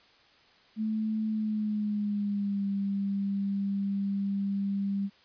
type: tone with pitch glide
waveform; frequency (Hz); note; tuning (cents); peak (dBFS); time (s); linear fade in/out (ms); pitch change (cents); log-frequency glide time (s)
sine; 217.5 to 198.3; A3 to G3; -20 to +20; -27; 0.76-5.1; 50; -160; 1.28-2.67
effects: white hiss -60 dBFS RMS until 5.24 s + resampled to 11025 Hz